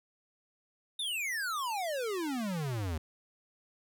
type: exponential sweep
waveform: square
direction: down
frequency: 3729 to 75 Hz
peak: -33 dBFS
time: 0.99-2.98 s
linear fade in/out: 5 ms
effects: none